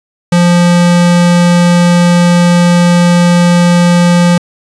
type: tone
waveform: square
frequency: 174.61 Hz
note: F3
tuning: in tune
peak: -5 dBFS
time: 0.32-4.38 s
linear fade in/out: 5 ms
effects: resampled to 22050 Hz + 7-bit